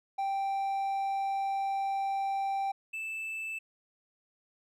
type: tone pair in turn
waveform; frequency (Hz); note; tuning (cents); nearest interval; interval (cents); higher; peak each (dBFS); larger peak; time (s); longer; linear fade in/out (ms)
triangle; 784 / 2637; G5 / E7; 0 / 0; octave + major sixth; 2100; second; -27 / -33; first; 0.18-2.72 / 2.93-3.59; first; 10
effects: none